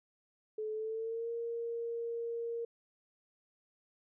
sine tone with pitch glide, 431.9 to 465.6 Hz, A4 to A#4, -32 to -2 cents, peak -35 dBFS, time 0.58-2.65 s, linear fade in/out 5 ms, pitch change +130 cents, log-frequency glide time 0.72-1.3 s, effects none

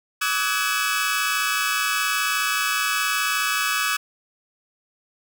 sawtooth tone cluster, 1149 / 1274 / 1493 / 1674 / 2607 Hz, D6 / D#6 / F#6 / G#6 / E7, -38 / +41 / +15 / +13 / -20 cents, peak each -24 dBFS, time 0.21-3.97 s, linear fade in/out 10 ms, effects none

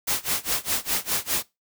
white noise with tremolo, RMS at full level -23 dBFS, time 0.07-1.43 s, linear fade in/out 10 ms, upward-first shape sine, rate 4.9 Hz, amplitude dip 95%, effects noise-tail reverb RT60 0.2 s tail -20 dB re dry

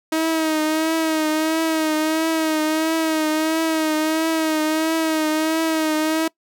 sawtooth tone with vibrato, 316.4 Hz, D#4, 29 cents sharp, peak -14 dBFS, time 0.12-6.28 s, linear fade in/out 5 ms, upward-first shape triangle, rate 1.5 Hz, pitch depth 49 cents each way, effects noise-tail reverb RT60 0.1 s tail -23 dB re dry

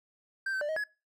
triangle tone with pitch steps, 1570 / 1538 / 590 / 631 / 1686 Hz, G6 / G6 / D5 / D#5 / G#6, +2 / -33 / +8 / +24 / +26 cents, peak -28 dBFS, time 0.46-0.84 s, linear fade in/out 5 ms, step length 76 ms, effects noise-tail reverb RT60 0.3 s tail -23 dB re dry

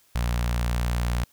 sawtooth tone with notch filter, 59.5 Hz, A#1, 36 cents sharp, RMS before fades -25 dBFS, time 0.15-1.24 s, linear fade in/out 5 ms, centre 350 Hz, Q 0.74, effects white hiss -61 dBFS RMS until 1.32 s

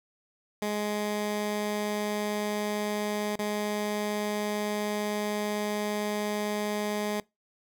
15% pulse tone with dropouts, 208.9 Hz, G#3, 10 cents sharp, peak -22 dBFS, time 0.62-7.2 s, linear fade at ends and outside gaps 2 ms, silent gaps 3.356-3.391 s, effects noise-tail reverb RT60 0.2 s tail -22 dB re dry

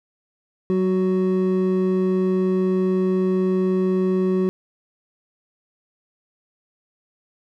triangle tone pair together, 187.22 / 371.2 Hz, F#3 / F#4, +21 / +6 cents, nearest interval octave, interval 1185 cents, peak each -18 dBFS, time 0.7-4.49 s, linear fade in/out 0 ms, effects none

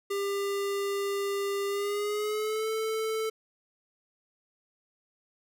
square tone with pitch glide, 399.2 to 440.4 Hz, G4 to A4, +32 to +2 cents, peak -29 dBFS, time 0.1-3.3 s, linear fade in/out 10 ms, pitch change +170 cents, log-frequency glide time 1.68-2.69 s, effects none

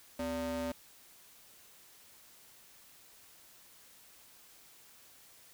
square ring-modulated tone, 163.2 Hz, E3, 17 cents flat, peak -32 dBFS, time 0.19-0.72 s, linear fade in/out 5 ms, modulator 416 Hz, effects white hiss -59 dBFS RMS until 5.53 s

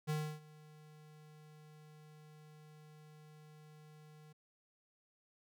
square tone with ADSR envelope, 152.8 Hz, D#3, 31 cents flat, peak -34 dBFS, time 0.07-4.33 s, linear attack 28 ms, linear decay 300 ms, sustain -23 dB, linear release 10 ms, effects none

